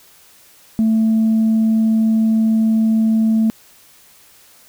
sine tone, 221.7 Hz, A3, 13 cents sharp, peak -10 dBFS, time 0.79-3.5 s, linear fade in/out 0 ms, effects tanh soft clip ceiling -9 dBFS + white hiss -48 dBFS RMS until 4.68 s

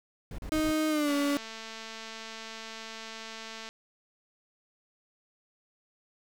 brown noise bursts, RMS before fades -38 dBFS, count 4, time 0.31-0.714 s, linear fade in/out 2 ms, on 74 ms, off 36 ms
35% pulse tone with pitch glide, 311.1 to 285.3 Hz, D#4 to C#4, 0 to +50 cents, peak -24 dBFS, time 0.52-1.37 s, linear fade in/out 0 ms, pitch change -150 cents, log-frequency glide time 0.89-1.13 s
click train, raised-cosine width 0.2 ms, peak -25 dBFS, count 583, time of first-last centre 1.08-3.69 s, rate 223 Hz
effects none

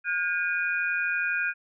sine tone cluster, 1436 / 1608 / 2457 Hz, F6 / G6 / D#7, +48 / +44 / -22 cents, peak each -29 / -28 / -30 dBFS, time 0.04-1.54 s, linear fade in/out 50 ms, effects none

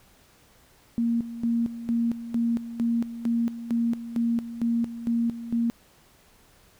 sine tone with tremolo, 233.1 Hz, A#3, in tune, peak -21 dBFS, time 0.98-5.7 s, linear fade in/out 0 ms, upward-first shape square, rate 2.2 Hz, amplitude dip 75%, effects pink hiss -58 dBFS RMS until 6.79 s

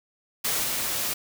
white noise with level steps, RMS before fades -26 / -28 dBFS, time 0.44-1.14 s, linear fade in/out 10 ms, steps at 0.63 s, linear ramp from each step 10 ms, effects none

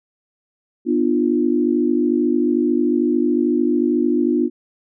sine chord, B diminished, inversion none, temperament equal with one note detuned, 246.9 / 300.4 / 349.2 Hz, B3 / D4 / F4, 0 / +39 / 0 cents, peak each -19 dBFS, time 0.85-4.5 s, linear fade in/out 50 ms, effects none

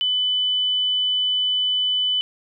sine tone, 3000 Hz, F#7, 23 cents sharp, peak -18 dBFS, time 0.01-2.21 s, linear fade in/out 0 ms, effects none

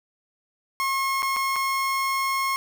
30% pulse tone with dropouts, 1080 Hz, C#6, 45 cents flat, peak -20 dBFS, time 0.8-2.56 s, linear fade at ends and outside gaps 0 ms, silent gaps 1.222-1.229 / 1.363-1.367 / 1.559-1.563 s, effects none

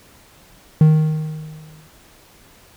triangle tone with exponential decay, 155.56 Hz, D#3, in tune, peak -4 dBFS, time 0.81-1.87 s, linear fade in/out 2 ms, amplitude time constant 230 ms, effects pink hiss -49 dBFS RMS until 2.76 s

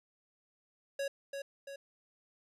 square tone with echo, 555 Hz, C#5, 2 cents sharp, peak -34 dBFS, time 0.99-1.08 s, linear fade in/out 5 ms, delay 340 ms, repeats 2, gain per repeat -5 dB, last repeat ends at 1.76 s, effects low-pass 11000 Hz 12 dB/octave

